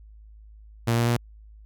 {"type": "tone with pitch steps", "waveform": "sawtooth", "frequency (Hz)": [116.54, 117.96, 119.4], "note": ["A#2", "A#2", "A#2"], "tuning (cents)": [0, 21, 42], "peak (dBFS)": -16, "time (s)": [0.87, 1.17], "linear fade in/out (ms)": 10, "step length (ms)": 100, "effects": ["added 53 Hz sine -45 dBFS peak until 1.65 s"]}